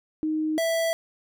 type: tone pair in turn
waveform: sine / square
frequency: 311.1 / 659.2 Hz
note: D#4 / E5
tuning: 0 / 0 cents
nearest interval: octave + minor second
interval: 1300 cents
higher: second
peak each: -23 dBFS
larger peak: neither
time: 0.23-0.58 / 0.58-0.93 s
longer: neither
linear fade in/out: 0 ms
effects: none